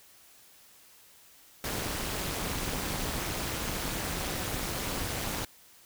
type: noise with amplitude modulation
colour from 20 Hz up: pink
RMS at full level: -30 dBFS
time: 1.64-5.45 s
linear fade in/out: 2 ms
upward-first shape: sine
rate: 215 Hz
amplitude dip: 80%
effects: white hiss -57 dBFS RMS until 5.85 s